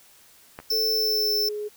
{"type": "clicks", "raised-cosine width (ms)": 0.5, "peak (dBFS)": [-21, -28], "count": 2, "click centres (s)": [0.589, 0.601]}
{"type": "tone", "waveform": "square", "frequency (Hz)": 5320, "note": "E8", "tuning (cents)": 15, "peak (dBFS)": -22, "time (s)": [0.7, 1.49], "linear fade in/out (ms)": 5}
{"type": "tone with pitch glide", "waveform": "sine", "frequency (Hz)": [440, 419.2], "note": ["A4", "G#4"], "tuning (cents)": [0, 16], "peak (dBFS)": -28, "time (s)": [0.71, 1.69], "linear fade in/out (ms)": 20, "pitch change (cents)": -84, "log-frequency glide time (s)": [0.93, 1.34]}
{"effects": ["white hiss -54 dBFS RMS until 1.76 s"]}